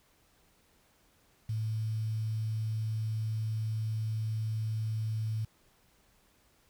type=tone with quantisation; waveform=sine; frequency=110 Hz; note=A2; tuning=in tune; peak=-30 dBFS; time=1.49-5.45 s; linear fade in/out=5 ms; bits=9; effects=pink hiss -67 dBFS RMS until 6.69 s